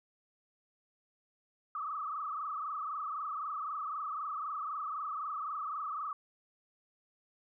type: tone with frequency modulation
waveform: sine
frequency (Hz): 1219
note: D#6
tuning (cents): -36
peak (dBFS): -35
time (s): 1.75-6.13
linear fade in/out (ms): 2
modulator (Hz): 23.9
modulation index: 3.4
effects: none